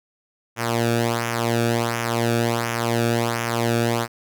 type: tone with flanger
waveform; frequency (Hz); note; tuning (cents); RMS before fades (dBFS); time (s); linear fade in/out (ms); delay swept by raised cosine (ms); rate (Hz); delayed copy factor
sawtooth; 117; A#2; +7; -22; 0.56-4.08; 50; 0.23 to 1; 1.4; -0.75
effects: none